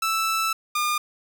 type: tone pair in turn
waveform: sawtooth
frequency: 1320 / 1210.2 Hz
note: E6 / D#6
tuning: +2 / -48 cents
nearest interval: major second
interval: 150 cents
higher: first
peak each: -18 dBFS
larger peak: neither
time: 0.02-0.53 / 0.75-0.98 s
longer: first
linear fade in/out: 5 ms
effects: none